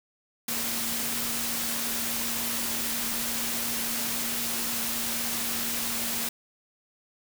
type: tone in noise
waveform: sine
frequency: 233.1 Hz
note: A#3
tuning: in tune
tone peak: -39 dBFS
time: 0.48-6.29 s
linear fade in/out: 5 ms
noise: white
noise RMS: -30 dBFS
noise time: 0.48-6.29 s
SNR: -12 dB
effects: none